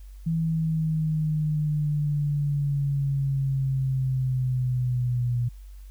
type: exponential sweep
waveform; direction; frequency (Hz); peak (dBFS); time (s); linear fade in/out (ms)
sine; down; 164.2 to 120.5; -22; 0.26-5.49; 10
effects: added 48 Hz sine -40 dBFS peak until 5.9 s + white hiss -62 dBFS RMS until 5.9 s